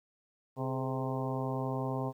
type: harmonic tone with a mistuned harmonic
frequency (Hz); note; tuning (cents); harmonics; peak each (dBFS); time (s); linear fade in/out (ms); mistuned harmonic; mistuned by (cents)
130.81; C3; 0; 1 / 2 / 3 / 4 / 5 / 6 / 7 / 8; -35 / -38 / -40 / -41 / -42 / -43 / -43 / -44; 0.56-2.13; 50; 3; +71
effects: 11-bit